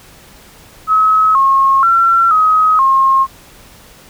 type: tone with pitch steps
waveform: sine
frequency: 1282 / 1083 / 1356 / 1265 / 1072 Hz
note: E6 / C#6 / E6 / D#6 / C6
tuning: -49 / -41 / +49 / +28 / +42 cents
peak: -7 dBFS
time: 0.87-3.27 s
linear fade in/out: 50 ms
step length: 480 ms
effects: pink hiss -41 dBFS RMS until 4.09 s